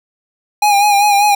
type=tone with vibrato; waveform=square; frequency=818 Hz; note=G#5; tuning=26 cents flat; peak=-9 dBFS; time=0.62-1.35 s; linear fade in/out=5 ms; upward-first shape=sine; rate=5.1 Hz; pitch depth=44 cents each way; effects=none